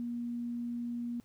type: tone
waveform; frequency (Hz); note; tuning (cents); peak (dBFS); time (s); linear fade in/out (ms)
sine; 238.4; A#3; +39; -34; 0-1.2; 0
effects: added 111 Hz sine -66 dBFS peak until 1.24 s + pink hiss -69 dBFS RMS until 1.24 s